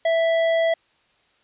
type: tone with tanh clipping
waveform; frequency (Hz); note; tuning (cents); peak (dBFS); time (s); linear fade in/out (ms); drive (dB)
triangle; 659.3; E5; 0; -19; 0.05-0.74; 5; 18
effects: white hiss -62 dBFS RMS until 1.43 s + resampled to 8000 Hz